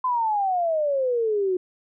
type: exponential sweep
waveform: sine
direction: down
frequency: 1033 to 359.4 Hz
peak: -20 dBFS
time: 0.04-1.57 s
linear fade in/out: 5 ms
effects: none